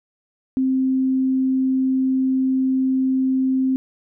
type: tone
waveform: sine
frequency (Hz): 262.1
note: C4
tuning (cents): +3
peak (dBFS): -16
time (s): 0.57-3.76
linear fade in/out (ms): 0
effects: none